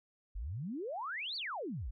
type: exponential two-way sweep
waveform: sine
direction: up then down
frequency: 42.86 to 4715 to 42.86 Hz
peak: -37 dBFS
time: 0.35-1.91 s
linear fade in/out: 10 ms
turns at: 1.36 s
effects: none